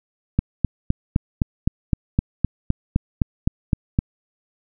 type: click train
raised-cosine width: 5 ms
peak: -4 dBFS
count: 15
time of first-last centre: 0.39-3.989 s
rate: 3.89 Hz
effects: none